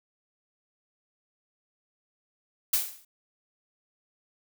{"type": "noise with exponential decay", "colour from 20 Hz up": "blue", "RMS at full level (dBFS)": -21, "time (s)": [2.73, 3.05], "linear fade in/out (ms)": 5, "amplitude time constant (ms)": 69, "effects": []}